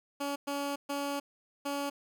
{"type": "tone bursts at uneven times", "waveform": "15% pulse", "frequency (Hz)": 283, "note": "C#4", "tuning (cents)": 36, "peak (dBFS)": -26, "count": 4, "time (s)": [[0.2, 0.36], [0.47, 0.76], [0.89, 1.2], [1.65, 1.9]], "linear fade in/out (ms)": 10, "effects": []}